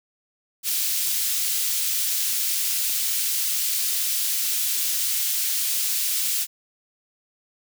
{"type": "high-pass noise", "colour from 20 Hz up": "white", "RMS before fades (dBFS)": -24, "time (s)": [0.63, 6.47], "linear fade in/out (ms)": 50, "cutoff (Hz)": 3100, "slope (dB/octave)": 12, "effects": []}